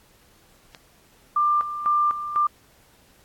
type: click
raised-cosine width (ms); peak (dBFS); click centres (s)
0.2; -24; 0.748
type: tone with tremolo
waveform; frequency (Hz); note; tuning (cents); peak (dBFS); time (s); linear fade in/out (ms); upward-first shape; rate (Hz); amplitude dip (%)
sine; 1190; D6; +22; -17; 1.36-2.47; 5; square; 2; 70
effects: pink hiss -57 dBFS RMS until 3.24 s + AAC 64 kbps